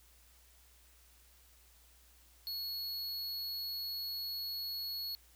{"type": "tone", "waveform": "square", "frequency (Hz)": 4350, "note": "C#8", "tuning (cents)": -33, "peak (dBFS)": -38, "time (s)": [2.47, 5.15], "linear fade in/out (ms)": 0, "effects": ["added 60 Hz sine -64 dBFS peak until 5.35 s", "white hiss -65 dBFS RMS until 5.35 s"]}